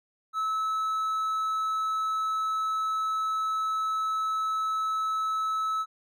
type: tone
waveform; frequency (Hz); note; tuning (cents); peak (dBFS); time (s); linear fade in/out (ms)
triangle; 1300; E6; -24; -24; 0.33-5.86; 50
effects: none